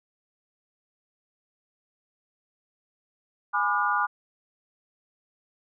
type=chord; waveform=sine; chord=G# diminished seventh; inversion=none; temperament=just; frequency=830.6 / 996.7 / 1196.1 / 1435.3 Hz; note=G#5 / B5 / D6 / F6; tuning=0 / +16 / +31 / +47 cents; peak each=-29 / -29 / -26 / -27 dBFS; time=3.53-4.07 s; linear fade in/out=20 ms; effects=none